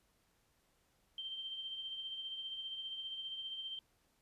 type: tone with tremolo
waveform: sine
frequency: 3136 Hz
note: G7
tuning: in tune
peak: -39 dBFS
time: 1.18-3.79 s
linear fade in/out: 2 ms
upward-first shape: triangle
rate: 15 Hz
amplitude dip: 50%
effects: pink hiss -75 dBFS RMS until 4.21 s + resampled to 32000 Hz